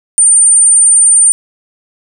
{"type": "tone", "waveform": "sine", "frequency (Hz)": 9010, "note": "C#9", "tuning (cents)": 27, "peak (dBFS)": -3, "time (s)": [0.18, 1.32], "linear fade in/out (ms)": 0, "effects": []}